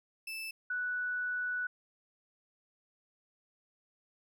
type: tone pair in turn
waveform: 35% pulse / sine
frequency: 2637 / 1480 Hz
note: E7 / F#6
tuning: 0 / 0 cents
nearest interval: minor seventh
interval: 1000 cents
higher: first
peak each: -37 / -32 dBFS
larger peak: second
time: 0.27-0.51 / 0.7-1.67 s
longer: second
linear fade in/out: 5 ms
effects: none